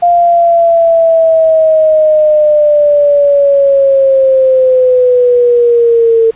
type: linear sweep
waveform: sine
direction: down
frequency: 700 to 450 Hz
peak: -4 dBFS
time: 0.02-6.31 s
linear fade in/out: 10 ms
effects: pink hiss -41 dBFS RMS until 6.35 s + resampled to 8000 Hz